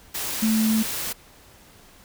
sine tone in noise, 220 Hz, A3, in tune, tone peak -18 dBFS, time 0.42-0.83 s, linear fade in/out 10 ms, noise white, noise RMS -29 dBFS, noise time 0.14-1.13 s, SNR +8 dB, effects pink hiss -51 dBFS RMS until 2.04 s

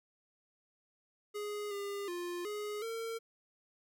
square tone with pitch steps, 415.4 / 402.7 / 351.1 / 417.7 / 455.1 Hz, G#4 / G4 / F4 / G#4 / A#4, 0 / +47 / +9 / +10 / -42 cents, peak -38 dBFS, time 1.34-3.19 s, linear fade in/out 20 ms, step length 370 ms, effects none

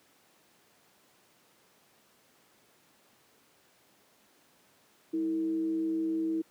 sine tone with frequency modulation, 323.3 Hz, E4, 34 cents flat, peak -27 dBFS, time 5.13-6.42 s, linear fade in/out 10 ms, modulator 129 Hz, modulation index 0.26, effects pink hiss -64 dBFS RMS until 6.5 s + high-pass 200 Hz 12 dB/octave

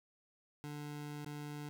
25% pulse tone with dropouts, 147.5 Hz, D3, 8 cents sharp, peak -39 dBFS, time 0.64-1.69 s, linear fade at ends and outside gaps 0 ms, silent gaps 1.246-1.262 s, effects none

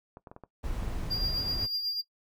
clicks, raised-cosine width 1 ms, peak -31 dBFS, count 10, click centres 0.171 / 0.272 / 0.315 / 0.364 / 0.437 / 0.641 / 0.711 / 0.797 / 0.832 / 0.879 s
brown noise, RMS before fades -34 dBFS, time 0.63-1.67 s, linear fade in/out 20 ms
triangle tone with tremolo, 4797 Hz, D8, 36 cents sharp, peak -25 dBFS, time 1.1-2.02 s, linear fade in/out 20 ms, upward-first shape triangle, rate 8 Hz, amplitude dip 55%
effects noise-tail reverb RT60 0.1 s tail -17 dB re dry

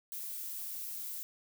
violet noise, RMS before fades -41 dBFS, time 0.12-1.23 s, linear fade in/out 0 ms, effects none

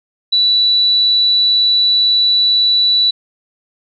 sine tone, 3951 Hz, B7, in tune, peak -9 dBFS, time 0.32-3.11 s, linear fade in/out 10 ms, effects none

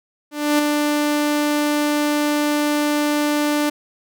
sawtooth tone with ADSR envelope, 295.7 Hz, D4, 12 cents sharp, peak -9 dBFS, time 0.31-3.7 s, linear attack 280 ms, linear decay 5 ms, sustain -4 dB, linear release 10 ms, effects none

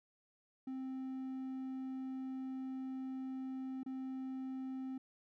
triangle tone with dropouts, 262.3 Hz, C4, 4 cents sharp, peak -38 dBFS, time 0.67-4.98 s, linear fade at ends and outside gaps 5 ms, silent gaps 3.833-3.861 s, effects none

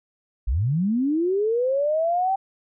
sine linear sweep, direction up, 46.48 to 784 Hz, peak -19 dBFS, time 0.47-2.36 s, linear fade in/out 10 ms, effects none

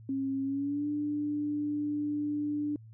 sine tone with pitch glide, 270.5 to 295 Hz, C#4 to D4, -42 to +8 cents, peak -29 dBFS, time 0.09-2.76 s, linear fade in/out 2 ms, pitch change +150 cents, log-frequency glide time 0.43-0.88 s, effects added 111 Hz sine -48 dBFS peak until 2.93 s

